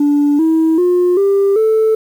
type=tone with pitch steps; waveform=sine; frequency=290 / 321.8 / 357 / 396.2 / 439.6 Hz; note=D4 / E4 / F4 / G4 / A4; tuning=-22 / -42 / +38 / +18 / -2 cents; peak=-7 dBFS; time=0-1.95 s; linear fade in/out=5 ms; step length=390 ms; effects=tanh soft clip ceiling -7 dBFS + 7-bit